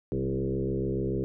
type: tone with frequency modulation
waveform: sine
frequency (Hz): 262.5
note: C4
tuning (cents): +6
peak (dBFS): -26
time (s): 0.12-1.24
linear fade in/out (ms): 0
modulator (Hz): 67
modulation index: 2.9
effects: none